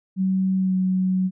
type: tone with pitch glide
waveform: sine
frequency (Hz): 189.1 to 186.28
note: F#3 to F#3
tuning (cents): +38 to +12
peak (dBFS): -18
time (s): 0.16-1.31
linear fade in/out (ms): 50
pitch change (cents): -26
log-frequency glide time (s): 0.57-0.75
effects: none